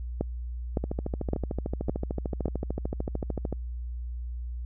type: two click trains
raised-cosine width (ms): 2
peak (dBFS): -17 / -13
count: 37 / 5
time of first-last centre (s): 0.84-3.527 / 0.21-2.457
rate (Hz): 13.4 / 1.78
effects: added 60 Hz sine -32 dBFS peak until 4.65 s